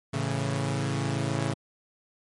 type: chord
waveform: sawtooth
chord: A major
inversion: none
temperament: equal with one note detuned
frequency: 110 / 137.79 / 164.81 Hz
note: A2 / C#3 / E3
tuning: 0 / -10 / 0 cents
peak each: -27 / -25 / -30 dBFS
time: 0.13-1.54 s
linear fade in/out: 10 ms
effects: MP3 48 kbps